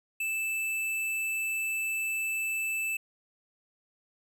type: tone with hard clipping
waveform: sine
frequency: 2637 Hz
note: E7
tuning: in tune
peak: -30 dBFS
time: 0.2-2.97 s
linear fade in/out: 5 ms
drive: 15 dB
effects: none